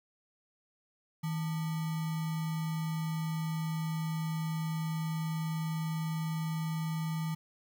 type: tone with sample-and-hold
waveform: sine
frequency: 159.9 Hz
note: D#3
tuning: 48 cents sharp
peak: -31 dBFS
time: 1.23-7.35 s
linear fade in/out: 10 ms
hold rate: 1050 Hz
effects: none